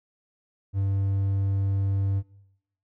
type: tone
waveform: triangle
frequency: 98 Hz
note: G2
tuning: in tune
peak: -20 dBFS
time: 0.73-2.23 s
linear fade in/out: 50 ms
effects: noise-tail reverb RT60 0.9 s tail -23 dB re dry